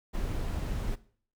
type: noise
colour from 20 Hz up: brown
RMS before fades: -32 dBFS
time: 0.13-0.96 s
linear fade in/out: 20 ms
effects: noise-tail reverb RT60 0.5 s tail -18 dB re dry